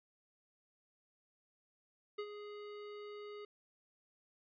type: tone with ADSR envelope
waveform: square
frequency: 415.3 Hz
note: G#4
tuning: in tune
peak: -38 dBFS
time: 2.18-3.45 s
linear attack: 11 ms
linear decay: 63 ms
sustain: -9 dB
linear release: 4 ms
effects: resampled to 11025 Hz